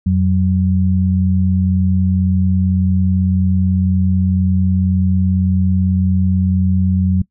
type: tone pair together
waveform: sine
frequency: 88.87 / 187 Hz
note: F2 / F#3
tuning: +31 / +19 cents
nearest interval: octave + minor second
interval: 1288 cents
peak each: -14 dBFS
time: 0.06-7.22 s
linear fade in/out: 5 ms
effects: noise-tail reverb RT60 0.1 s tail -21 dB re dry